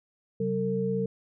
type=tone cluster; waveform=sine; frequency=133.9 / 190.2 / 451.6 Hz; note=C3 / F#3 / A4; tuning=+40 / +48 / +45 cents; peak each=-34 / -29 / -28 dBFS; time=0.4-1.06 s; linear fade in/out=5 ms; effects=none